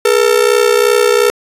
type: ring-modulated tone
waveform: 45% pulse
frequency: 448.9 Hz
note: A4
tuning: 35 cents sharp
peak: -5 dBFS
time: 0.05-1.3 s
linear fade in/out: 0 ms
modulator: 31.4 Hz
effects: resampled to 32000 Hz